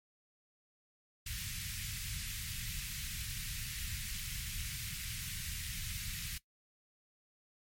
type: band-stop noise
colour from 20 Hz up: pink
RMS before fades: -41 dBFS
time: 1.26-6.38 s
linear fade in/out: 5 ms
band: 150 to 1900 Hz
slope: 24 dB/octave
effects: noise-tail reverb RT60 0.1 s tail -17 dB re dry + MP3 64 kbps